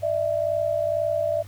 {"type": "tone pair together", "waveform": "sine", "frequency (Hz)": [597.2, 659.3], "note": ["D5", "E5"], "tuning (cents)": [29, 0], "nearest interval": "major second", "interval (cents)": 171, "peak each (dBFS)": -24, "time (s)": [0.02, 1.43], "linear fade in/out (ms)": 20, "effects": ["added 100 Hz sine -39 dBFS peak until 1.47 s", "pink hiss -51 dBFS RMS until 1.47 s"]}